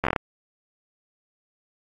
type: slowing click train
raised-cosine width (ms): 0.5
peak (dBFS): -7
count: 7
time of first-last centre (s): 0.04-0.162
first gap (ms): 12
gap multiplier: 1.21
effects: AAC 32 kbps